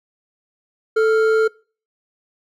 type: tone pair together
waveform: triangle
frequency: 440 / 1396.9 Hz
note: A4 / F6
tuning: 0 / 0 cents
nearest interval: octave + minor sixth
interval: 2000 cents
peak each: -11 / -21 dBFS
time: 0.96-1.48 s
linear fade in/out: 10 ms
effects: noise-tail reverb RT60 0.4 s tail -24 dB re dry